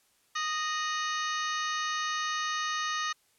harmonic tone with a mistuned harmonic, 620 Hz, D#5, 6 cents flat, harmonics 2 / 3 / 4 / 5 / 6 / 7 / 8 / 9 / 10, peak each -32 / -35 / -44 / -41 / -40 / -43 / -49 / -47 / -41 dBFS, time 0.35-3.13 s, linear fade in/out 10 ms, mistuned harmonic 5, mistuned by -94 cents, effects white hiss -68 dBFS RMS until 3.38 s + low-pass 12000 Hz 12 dB/octave

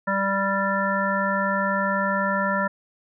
harmonic tone, 196 Hz, G3, in tune, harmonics 1 / 3 / 5 / 7 / 9, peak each -27 / -27 / -27 / -27 / -27 dBFS, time 0.07-2.68 s, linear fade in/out 10 ms, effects none

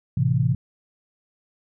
sine chord, A minor, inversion none, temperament equal, 110 / 130.81 / 164.81 Hz, A2 / C3 / E3, 0 / 0 / 0 cents, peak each -23 / -20 / -24 dBFS, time 0.17-0.55 s, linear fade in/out 5 ms, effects none

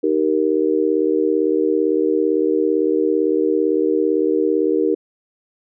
sine chord, Eb major, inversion none, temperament just, 311.1 / 388.9 / 466.7 Hz, Eb4 / G4 / Bb4, 0 / -14 / +2 cents, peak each -19 / -19 / -19 dBFS, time 0.03-4.95 s, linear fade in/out 10 ms, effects none

